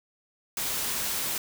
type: noise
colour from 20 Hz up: white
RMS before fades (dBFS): -30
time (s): 0.57-1.38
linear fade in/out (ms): 2
effects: none